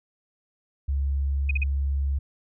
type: tone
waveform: sine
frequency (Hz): 69.3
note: C#2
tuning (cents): 0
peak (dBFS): -22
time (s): 0.88-2.19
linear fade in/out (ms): 10
type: tone bursts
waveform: sine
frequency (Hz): 2500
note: D#7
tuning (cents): +8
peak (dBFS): -24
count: 3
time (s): 1.49-1.636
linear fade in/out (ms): 5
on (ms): 20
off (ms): 43
effects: none